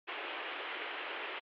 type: band-pass noise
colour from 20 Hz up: white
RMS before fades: -41 dBFS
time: 0.07-1.4 s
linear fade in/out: 20 ms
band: 310 to 3100 Hz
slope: 48 dB/octave
effects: MP3 48 kbps